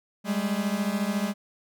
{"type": "beating tone pair", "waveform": "45% pulse", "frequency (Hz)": [197, 211], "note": ["G3", "G#3"], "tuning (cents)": [9, 28], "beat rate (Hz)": 14, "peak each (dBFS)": -28, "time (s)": [0.24, 1.34], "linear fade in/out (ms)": 50, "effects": []}